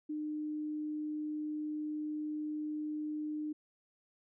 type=tone; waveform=sine; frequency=303.3 Hz; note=D#4; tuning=44 cents flat; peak=-35 dBFS; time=0.09-3.53 s; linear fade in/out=10 ms; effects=none